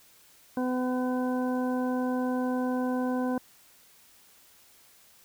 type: harmonic tone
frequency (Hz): 252.7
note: B3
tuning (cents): +40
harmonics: 1 / 2 / 3 / 4 / 6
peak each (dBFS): -27 / -33 / -37 / -39 / -43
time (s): 0.57-3.38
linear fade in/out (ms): 2
effects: white hiss -58 dBFS RMS until 5.24 s